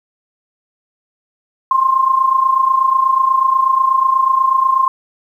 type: tone with amplitude modulation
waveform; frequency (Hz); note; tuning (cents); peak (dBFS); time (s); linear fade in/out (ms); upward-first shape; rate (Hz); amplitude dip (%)
sine; 1057; C6; +17; -7; 1.71-4.88; 2; sine; 28.2; 70
effects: 8-bit